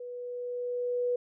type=tone with level ramp; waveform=sine; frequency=490 Hz; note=B4; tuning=14 cents flat; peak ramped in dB=-38 to -25 dBFS; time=0-1.16 s; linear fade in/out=5 ms; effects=none